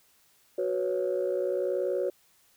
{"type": "chord", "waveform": "sine", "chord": "F# suspended fourth", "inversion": "none", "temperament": "equal", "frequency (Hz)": [370, 493.9, 554.4], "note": ["F#4", "B4", "C#5"], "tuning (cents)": [0, 0, 0], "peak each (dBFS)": [-29, -31, -29], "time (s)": [0.58, 2.1], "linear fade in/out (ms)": 5, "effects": ["tanh soft clip ceiling -19 dBFS", "white hiss -64 dBFS RMS until 2.56 s"]}